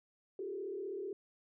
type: tone with frequency modulation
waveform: sine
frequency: 392 Hz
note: G4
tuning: in tune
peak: -38 dBFS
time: 0.39-1.13 s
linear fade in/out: 2 ms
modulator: 35.8 Hz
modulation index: 1.1
effects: none